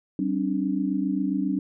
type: tone cluster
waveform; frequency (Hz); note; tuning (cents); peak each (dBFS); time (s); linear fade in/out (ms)
sine; 192.1 / 269.1 / 296.5; G3 / C4 / D4; -35 / +49 / +17; -27; 0.19-1.59; 2
effects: none